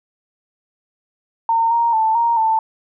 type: tone with pitch steps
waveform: sine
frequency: 913 / 933 / 883 / 933 / 887 Hz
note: A#5 / A#5 / A5 / A#5 / A5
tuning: -36 / +1 / +6 / +1 / +14 cents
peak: -13 dBFS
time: 1.49-2.59 s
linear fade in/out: 2 ms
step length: 220 ms
effects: none